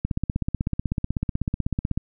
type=click train; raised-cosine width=5 ms; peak=-11 dBFS; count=32; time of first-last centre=0.05-1.975 s; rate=16.1 Hz; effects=none